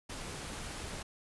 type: noise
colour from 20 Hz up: pink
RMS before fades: -42 dBFS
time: 0.09-1.03 s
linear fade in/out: 10 ms
effects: resampled to 24000 Hz